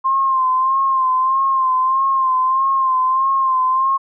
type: tone with vibrato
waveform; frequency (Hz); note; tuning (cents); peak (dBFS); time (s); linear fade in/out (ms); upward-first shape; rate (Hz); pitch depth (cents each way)
sine; 1054; C6; +12; -13; 0.04-3.98; 20; sine; 1.6; 44
effects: none